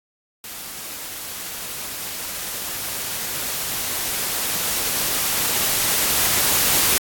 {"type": "noise with level ramp", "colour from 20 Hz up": "white", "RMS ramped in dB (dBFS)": [-34, -17], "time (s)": [0.44, 6.98], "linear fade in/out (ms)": 2, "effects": ["AAC 64 kbps"]}